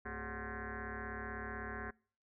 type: tone with frequency modulation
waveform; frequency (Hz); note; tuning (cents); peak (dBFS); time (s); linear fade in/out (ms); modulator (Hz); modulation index
sine; 738; F#5; -5; -40; 0.05-1.91; 10; 160; 6.8
effects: noise-tail reverb RT60 0.5 s tail -26 dB re dry